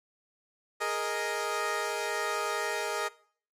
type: chord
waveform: 15% pulse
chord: Ab suspended second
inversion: none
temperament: equal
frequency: 415.3 / 466.2 / 622.3 Hz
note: Ab4 / Bb4 / Eb5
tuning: 0 / 0 / 0 cents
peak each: -28 dBFS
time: 0.8-3.09 s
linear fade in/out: 20 ms
effects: noise-tail reverb RT60 0.5 s tail -20 dB re dry + low-pass 12000 Hz 12 dB/octave